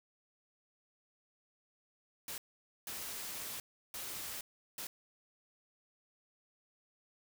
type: noise bursts at uneven times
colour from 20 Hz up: white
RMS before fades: -43 dBFS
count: 4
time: 2.28-2.38 / 2.87-3.6 / 3.94-4.41 / 4.78-4.87 s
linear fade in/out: 2 ms
effects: none